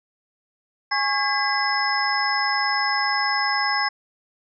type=tone cluster; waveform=sine; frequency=828 / 1098 / 1627 / 2008 / 5190 Hz; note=G#5 / C#6 / G#6 / B6 / E8; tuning=-5 / -17 / -36 / +28 / -28 cents; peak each=-26 dBFS; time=0.91-3.89 s; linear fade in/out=10 ms; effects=none